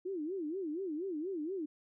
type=tone with vibrato; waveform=sine; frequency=341.3 Hz; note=F4; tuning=40 cents flat; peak=-35 dBFS; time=0.05-1.66 s; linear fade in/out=10 ms; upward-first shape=sine; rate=4.2 Hz; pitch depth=250 cents each way; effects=none